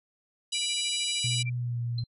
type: harmonic tone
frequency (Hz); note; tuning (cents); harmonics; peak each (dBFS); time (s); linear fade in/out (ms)
980; B5; -14; 3 / 4 / 5 / 6 / 7 / 8 / 9 / 10; -32 / -32 / -38 / -42 / -42 / -36 / -44 / -40; 0.52-1.43; 10
type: tone with tremolo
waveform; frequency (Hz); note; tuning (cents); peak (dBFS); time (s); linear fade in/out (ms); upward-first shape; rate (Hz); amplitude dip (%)
sine; 2349; D7; 0; -33; 0.54-1.5; 10; sine; 13; 100
type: tone with pitch glide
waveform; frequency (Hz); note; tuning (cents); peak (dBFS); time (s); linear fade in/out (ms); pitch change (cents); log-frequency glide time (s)
sine; 122.5 to 118.88; B2 to A#2; -14 to +34; -28; 1.24-2.04; 5; -52; 1.56-1.8
type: tone with exponential decay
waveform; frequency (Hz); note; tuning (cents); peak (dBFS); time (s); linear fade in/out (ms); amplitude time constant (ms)
sine; 4115; C8; -30; -33; 1.98-2.07; 5; 18
effects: none